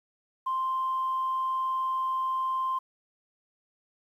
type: tone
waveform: sine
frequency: 1046.5 Hz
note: C6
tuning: in tune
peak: -25 dBFS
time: 0.46-2.79 s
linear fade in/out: 10 ms
effects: tanh soft clip ceiling -22 dBFS + 10-bit